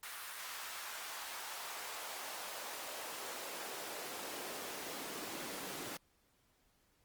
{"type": "noise with high-pass filter sweep", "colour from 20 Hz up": "pink", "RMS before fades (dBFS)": -45, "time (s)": [0.03, 5.97], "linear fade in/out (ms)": 2, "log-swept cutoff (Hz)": [1300, 240], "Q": 1.1, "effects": ["pink hiss -74 dBFS RMS until 7.04 s", "Opus 32 kbps"]}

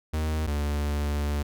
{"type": "tone pair in turn", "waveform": "45% pulse", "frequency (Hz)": [77.78, 73.17], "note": ["D#2", "D2"], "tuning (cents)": [0, -6], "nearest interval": "minor second", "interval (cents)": 106, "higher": "first", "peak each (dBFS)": -25, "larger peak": "neither", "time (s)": [[0.13, 0.47], [0.47, 1.43]], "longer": "second", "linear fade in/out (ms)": 10, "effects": []}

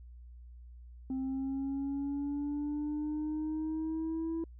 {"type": "linear sweep", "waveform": "sine", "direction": "up", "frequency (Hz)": [261.6, 329.6], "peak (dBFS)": -30, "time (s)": [1.1, 4.44], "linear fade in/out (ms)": 2, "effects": ["tanh soft clip ceiling -31 dBFS", "added 60 Hz sine -48 dBFS peak until 4.59 s"]}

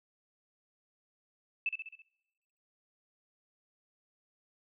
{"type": "tone with echo", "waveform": "sine", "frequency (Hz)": 2630, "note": "E7", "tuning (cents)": -5, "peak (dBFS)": -28, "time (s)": [1.66, 1.69], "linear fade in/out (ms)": 2, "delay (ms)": 66, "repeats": 5, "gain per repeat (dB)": -5, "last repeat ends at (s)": 2.02, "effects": ["noise-tail reverb RT60 1.0 s tail -25 dB re dry"]}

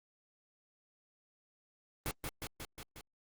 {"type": "noise with echo", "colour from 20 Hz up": "pink", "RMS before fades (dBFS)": -36, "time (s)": [2.06, 2.11], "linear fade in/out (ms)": 0, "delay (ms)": 180, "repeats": 5, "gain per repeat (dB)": -3, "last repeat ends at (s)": 3.01, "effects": ["Opus 32 kbps"]}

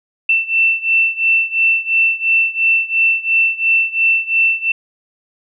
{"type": "beating tone pair", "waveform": "sine", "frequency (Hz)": [2677, 2679.9], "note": ["E7", "E7"], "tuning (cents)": [26, 28], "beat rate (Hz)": 2.9, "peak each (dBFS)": [-14, -16], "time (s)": [0.29, 4.72], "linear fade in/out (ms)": 5, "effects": []}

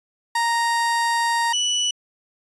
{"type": "tone pair in turn", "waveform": "30% pulse", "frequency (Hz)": [932.3, 2960], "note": ["A#5", "F#7"], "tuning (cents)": [0, 0], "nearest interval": "octave + minor sixth", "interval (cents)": 2000, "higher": "second", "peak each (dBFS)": -16, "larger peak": "neither", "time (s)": [[0.35, 1.53], [1.53, 1.91]], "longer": "first", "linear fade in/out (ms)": 5, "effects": ["resampled to 24000 Hz"]}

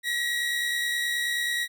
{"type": "tone pair together", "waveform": "30% pulse", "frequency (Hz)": [1906.1, 1975.5], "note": ["A#6", "B6"], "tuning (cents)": [38, 0], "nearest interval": "minor second", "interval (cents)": 62, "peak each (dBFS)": [-23, -32], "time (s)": [0.03, 1.68], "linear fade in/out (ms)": 50, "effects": []}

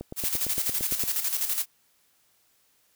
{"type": "click train", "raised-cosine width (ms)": 2, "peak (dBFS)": -22, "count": 10, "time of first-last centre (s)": [0.01, 1.037], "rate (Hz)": 8.76}
{"type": "noise with tremolo", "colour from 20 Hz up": "blue", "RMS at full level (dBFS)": -26, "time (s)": [0.16, 1.66], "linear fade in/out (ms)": 50, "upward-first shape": "square", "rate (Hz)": 12, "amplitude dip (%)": 55}
{"effects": ["white hiss -66 dBFS RMS until 2.95 s"]}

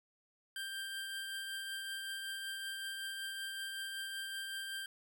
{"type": "tone with tremolo", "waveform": "25% pulse", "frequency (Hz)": 1579, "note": "G6", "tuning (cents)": 12, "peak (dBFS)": -35, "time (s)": [0.56, 4.86], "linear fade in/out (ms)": 2, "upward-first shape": "triangle", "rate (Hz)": 5.3, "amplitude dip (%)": 30, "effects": []}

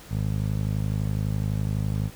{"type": "tone with band-pass filter", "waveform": "15% pulse", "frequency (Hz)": 51.91, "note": "G#1", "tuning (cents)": 0, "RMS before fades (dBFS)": -26, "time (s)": [0.09, 2.11], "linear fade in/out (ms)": 50, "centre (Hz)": 120, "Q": 1.1, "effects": ["pink hiss -47 dBFS RMS until 2.15 s"]}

